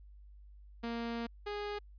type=tone pair in turn; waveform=sawtooth; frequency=233.1 / 412.9 Hz; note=A#3 / G#4; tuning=0 / -10 cents; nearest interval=minor seventh; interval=990 cents; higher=second; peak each=-32 / -33 dBFS; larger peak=first; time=0.83-1.27 / 1.46-1.79 s; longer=first; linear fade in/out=10 ms; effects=added 50 Hz sine -52 dBFS peak until 1.98 s + resampled to 11025 Hz